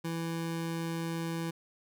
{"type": "tone", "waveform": "25% pulse", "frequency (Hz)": 165.7, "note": "E3", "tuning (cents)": 9, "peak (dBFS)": -29, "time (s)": [0.04, 1.51], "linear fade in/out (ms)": 10, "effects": []}